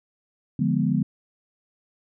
sine chord, D diminished seventh, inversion none, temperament equal, 146.83 / 174.61 / 207.7 / 246.9 Hz, D3 / F3 / Ab3 / Cb4, 0 / 0 / 0 / 0 cents, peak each -25 dBFS, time 0.59-1.03 s, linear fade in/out 5 ms, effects none

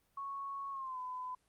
sine tone with pitch glide, 1106 to 1008.4 Hz, C#6 to B5, -4 to +36 cents, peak -39 dBFS, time 0.17-1.35 s, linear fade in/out 5 ms, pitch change -160 cents, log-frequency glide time 0.71-0.99 s, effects pink hiss -75 dBFS RMS until 1.48 s + Opus 32 kbps

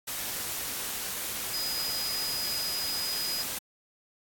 sine tone in noise, 4967 Hz, D#8, 4 cents flat, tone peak -31 dBFS, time 1.53-3.43 s, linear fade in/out 10 ms, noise white, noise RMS -34 dBFS, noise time 0.07-3.59 s, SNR 0 dB, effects AAC 64 kbps

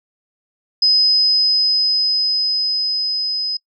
sine tone with level ramp, 5040 Hz, D#8, 21 cents sharp, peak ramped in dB -10 to -19 dBFS, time 0.82-3.57 s, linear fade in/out 5 ms, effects noise-tail reverb RT60 0.1 s tail -23 dB re dry

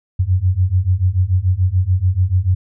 sine beating tone pair, 88.7 / 95.6 Hz, F2 / G2, +27 / -43 cents, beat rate 6.9 Hz, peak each -16 / -15 dBFS, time 0.19-2.55 s, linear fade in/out 10 ms, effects none

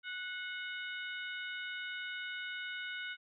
harmonic tone with a mistuned harmonic, 738 Hz, F#5, 5 cents flat, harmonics 2 / 3 / 4 / 5, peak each -41 / -45 / -47 / -49 dBFS, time 0.03-3.17 s, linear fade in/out 50 ms, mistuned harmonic 3, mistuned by -32 cents, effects none

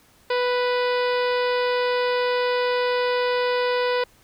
harmonic tone with a mistuned harmonic, 493.9 Hz, B4, in tune, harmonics 1 / 2 / 3 / 4 / 5 / 6 / 7 / 8 / 9 / 10, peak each -21 / -27 / -31 / -33 / -35 / -37 / -38 / -39 / -40 / -41 dBFS, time 0.3-4.04 s, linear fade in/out 5 ms, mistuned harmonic 7, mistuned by +17 cents, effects pink hiss -56 dBFS RMS until 4.23 s

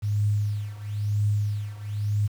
sine tone with tremolo, 103.83 Hz, G#2, in tune, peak -19 dBFS, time 0.02-2.28 s, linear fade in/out 20 ms, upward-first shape triangle, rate 1 Hz, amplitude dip 90%, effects 8-bit

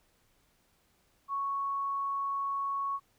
sine tone, 1108.7 Hz, C#6, in tune, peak -30 dBFS, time 1.28-3 s, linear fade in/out 50 ms, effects pink hiss -70 dBFS RMS until 3.18 s

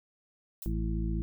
violet noise with exponential decay, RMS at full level -37 dBFS, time 0.62-0.73 s, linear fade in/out 2 ms, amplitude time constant 23 ms
harmonic tone, 55 Hz, A1, in tune, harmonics 1 / 2 / 3 / 4 / 6, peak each -30 / -39 / -36 / -39 / -39 dBFS, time 0.66-1.22 s, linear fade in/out 0 ms
effects none

